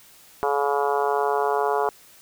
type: harmonic tone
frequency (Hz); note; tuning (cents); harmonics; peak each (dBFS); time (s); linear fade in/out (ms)
142.1; C#3; +43; 3 / 4 / 5 / 6 / 7 / 8 / 9 / 10; -24 / -32 / -26 / -27 / -28 / -31 / -36 / -35; 0.43-1.89; 0
effects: white hiss -51 dBFS RMS until 2.21 s